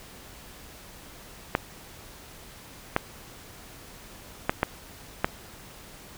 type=clicks; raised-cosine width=0.5 ms; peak=-6 dBFS; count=5; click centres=1.551 / 2.964 / 4.495 / 4.631 / 5.245 s; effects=pink hiss -47 dBFS RMS until 6.17 s